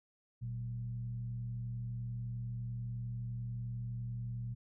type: tone with frequency modulation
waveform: sine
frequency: 119.3 Hz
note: A#2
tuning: 41 cents sharp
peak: -37 dBFS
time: 0.41-4.55 s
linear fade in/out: 20 ms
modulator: 71.5 Hz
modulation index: 0.41
effects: none

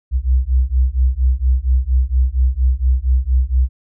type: beating tone pair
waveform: sine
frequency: 61.74 / 66.04 Hz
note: B1 / C2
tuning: 0 / +17 cents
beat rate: 4.3 Hz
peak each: -15 dBFS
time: 0.11-3.69 s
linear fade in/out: 50 ms
effects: none

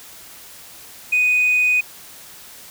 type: tone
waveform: sine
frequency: 2489 Hz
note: D#7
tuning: in tune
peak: -12 dBFS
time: 1.12-1.81 s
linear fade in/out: 10 ms
effects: tanh soft clip ceiling -11 dBFS + white hiss -41 dBFS RMS until 2.7 s

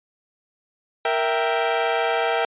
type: chord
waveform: sawtooth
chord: E diminished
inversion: second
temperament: equal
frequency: 466.2 / 659.3 / 784 Hz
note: Bb4 / E5 / G5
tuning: 0 / 0 / 0 cents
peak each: -20 dBFS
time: 1.05-2.45 s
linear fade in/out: 2 ms
effects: resampled to 8000 Hz

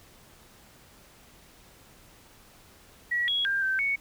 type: tone with pitch steps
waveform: sine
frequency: 1925 / 3327 / 1594 / 1552 / 2221 Hz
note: B6 / G#7 / G6 / G6 / C#7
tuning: -45 / +2 / +28 / -18 / +3 cents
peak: -24 dBFS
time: 3.11-3.96 s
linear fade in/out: 10 ms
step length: 170 ms
effects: pink hiss -55 dBFS RMS until 4 s

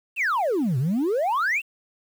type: exponential two-way sweep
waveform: sine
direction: down then up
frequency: 2828 to 120 to 2828 Hz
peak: -18 dBFS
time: 0.16-1.62 s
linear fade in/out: 50 ms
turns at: 0.78 s
effects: tanh soft clip ceiling -19 dBFS + 8-bit

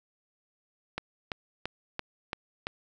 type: click train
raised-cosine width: 0.3 ms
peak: -16 dBFS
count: 6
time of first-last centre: 0.98-2.669 s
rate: 2.96 Hz
effects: none

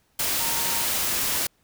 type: tone in noise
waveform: sine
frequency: 924 Hz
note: A#5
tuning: 16 cents flat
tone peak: -34 dBFS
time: 0.4-0.85 s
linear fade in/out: 5 ms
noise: white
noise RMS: -25 dBFS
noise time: 0.19-1.47 s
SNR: -12 dB
effects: pink hiss -66 dBFS RMS until 1.63 s

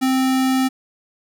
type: tone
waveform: square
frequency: 261.6 Hz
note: C4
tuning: in tune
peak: -16 dBFS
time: 0.01-0.69 s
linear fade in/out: 20 ms
effects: none

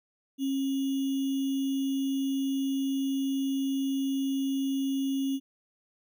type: tone with sample-and-hold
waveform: sine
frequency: 271.2 Hz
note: C#4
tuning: 38 cents flat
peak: -26 dBFS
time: 0.38-5.4 s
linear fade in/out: 50 ms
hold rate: 3150 Hz
effects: none

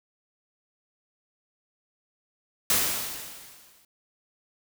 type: noise with exponential decay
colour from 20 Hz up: white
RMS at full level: -21 dBFS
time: 2.7-3.85 s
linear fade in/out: 2 ms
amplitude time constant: 250 ms
effects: none

